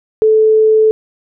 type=tone; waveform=sine; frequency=436.2 Hz; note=A4; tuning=15 cents flat; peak=-6 dBFS; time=0.22-0.91 s; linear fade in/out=0 ms; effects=none